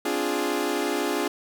sawtooth chord, D half-diminished seventh, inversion third, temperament equal, 261.6 / 293.7 / 349.2 / 415.3 Hz, C4 / D4 / F4 / Ab4, 0 / 0 / 0 / 0 cents, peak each -29 / -25 / -25 / -25 dBFS, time 0.05-1.28 s, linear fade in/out 5 ms, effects none

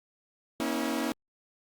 sawtooth tone cluster, 237.3 / 275.9 / 322.9 Hz, A#3 / C#4 / E4, +31 / -8 / -36 cents, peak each -29 dBFS, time 0.6-1.12 s, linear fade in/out 0 ms, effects Opus 48 kbps

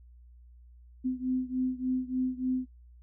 sine beating tone pair, 254.9 / 258.3 Hz, C4 / C4, -45 / -22 cents, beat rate 3.4 Hz, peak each -30 / -32 dBFS, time 1.04-2.66 s, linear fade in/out 20 ms, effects noise-tail reverb RT60 0.1 s tail -17 dB re dry + added 60 Hz sine -51 dBFS peak until 3.02 s

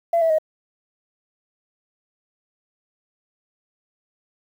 sine tone with pitch steps, 677 / 653 / 627 Hz, E5 / E5 / D#5, +46 / -17 / +13 cents, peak -14 dBFS, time 0.13-0.385 s, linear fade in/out 5 ms, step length 85 ms, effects tanh soft clip ceiling -11 dBFS + 8-bit

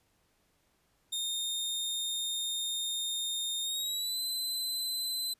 sawtooth tone with pitch glide, 3664 to 4042 Hz, A#7 to B7, -31 to +39 cents, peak -29 dBFS, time 1.12-5.34 s, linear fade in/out 10 ms, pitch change +170 cents, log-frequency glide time 3.62-4.19 s, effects pink hiss -72 dBFS RMS until 5.39 s + resampled to 32000 Hz

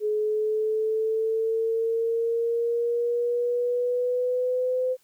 sine exponential sweep, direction up, 422.9 to 512 Hz, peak -22 dBFS, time 0-4.97 s, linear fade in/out 50 ms, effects white hiss -64 dBFS RMS until 5.03 s

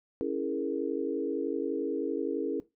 sine chord, A# half-diminished seventh, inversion first, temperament equal, 277.2 / 329.6 / 415.3 / 466.2 Hz, C#4 / E4 / G#4 / A#4, 0 / 0 / 0 / 0 cents, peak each -34 dBFS, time 0.21-2.6 s, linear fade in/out 0 ms, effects noise-tail reverb RT60 0.2 s tail -17 dB re dry

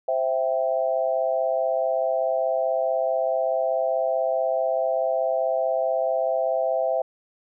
sine chord, C major, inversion none, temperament equal, 523.3 / 659.3 / 784 Hz, C5 / E5 / G5, 0 / 0 / 0 cents, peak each -25 / -23 / -29 dBFS, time 0.08-7.02 s, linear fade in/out 5 ms, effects none

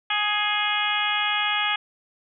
harmonic tone with a mistuned harmonic, 416.1 Hz, G#4, 3 cents sharp, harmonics 2 / 3 / 4 / 5 / 6 / 7 / 8, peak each -29 / -29 / -29 / -29 / -29 / -29 / -29 dBFS, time 0.1-1.76 s, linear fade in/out 5 ms, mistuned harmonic 5, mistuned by +32 cents, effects none

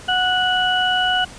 harmonic tone, 736 Hz, F#5, 9 cents flat, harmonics 1 / 2 / 4, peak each -20 / -20 / -20 dBFS, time 0.08-1.25 s, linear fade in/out 10 ms, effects pink hiss -39 dBFS RMS until 1.38 s + resampled to 22050 Hz

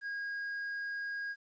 triangle tone, 1635 Hz, G#6, 28 cents flat, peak -34 dBFS, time 0.01-1.36 s, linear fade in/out 50 ms, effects resampled to 16000 Hz + 12-bit

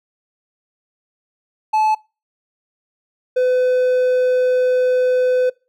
triangle tone pair in turn, 865 / 504.8 Hz, A5 / B4, -30 / +38 cents, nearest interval major sixth, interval 932 cents, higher first, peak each -11 dBFS, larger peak neither, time 1.73-1.95 / 3.36-5.5 s, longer second, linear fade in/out 10 ms, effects noise-tail reverb RT60 0.3 s tail -24 dB re dry

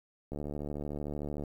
click train, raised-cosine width 2 ms, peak -25 dBFS, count 83, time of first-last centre 0.32-1.437 s, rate 73.4 Hz, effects 10-bit

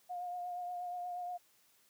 sine tone with vibrato, 713 Hz, F5, 36 cents sharp, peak -38 dBFS, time 0.09-1.38 s, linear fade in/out 20 ms, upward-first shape triangle, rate 8.4 Hz, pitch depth 28 cents each way, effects white hiss -69 dBFS RMS until 1.89 s + high-pass 100 Hz 12 dB/octave

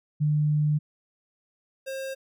sine / square tone pair in turn, 150 / 534.5 Hz, D3 / C5, +37 / +37 cents, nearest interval octave + minor seventh, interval 2200 cents, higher second, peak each -20 / -32 dBFS, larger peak first, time 0.2-0.79 / 1.86-2.15 s, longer first, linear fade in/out 20 ms, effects none

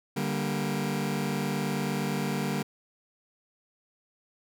sawtooth chord, G minor, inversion second, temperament just, 147 / 196 / 235.2 Hz, D3 / G3 / Bb3, +2 / 0 / +16 cents, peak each -28 / -27 / -29 dBFS, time 0.16-2.63 s, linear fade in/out 10 ms, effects none

